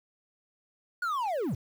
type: linear sweep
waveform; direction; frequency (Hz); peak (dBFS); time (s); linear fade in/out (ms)
triangle; down; 1480 to 90; -26; 1.02-1.55; 5
effects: 9-bit